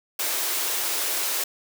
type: high-pass noise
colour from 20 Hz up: white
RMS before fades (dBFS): -26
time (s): 0.19-1.44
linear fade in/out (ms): 5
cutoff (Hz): 300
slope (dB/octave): 48
effects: none